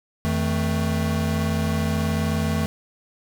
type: tone cluster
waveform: square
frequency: 86.2 / 159.6 / 220 Hz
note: F2 / D#3 / A3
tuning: -22 / +44 / 0 cents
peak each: -26 dBFS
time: 0.25-2.66 s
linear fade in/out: 0 ms
effects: none